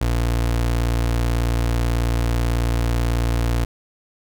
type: tone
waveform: 30% pulse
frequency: 58.27 Hz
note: A#1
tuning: in tune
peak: -15 dBFS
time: 0.01-3.65 s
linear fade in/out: 5 ms
effects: none